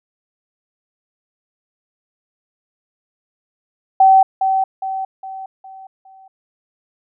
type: tone with echo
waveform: sine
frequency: 767 Hz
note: G5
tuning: 38 cents flat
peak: -6 dBFS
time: 4-4.23 s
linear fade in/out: 5 ms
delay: 410 ms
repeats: 5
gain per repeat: -7 dB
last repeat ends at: 6.28 s
effects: none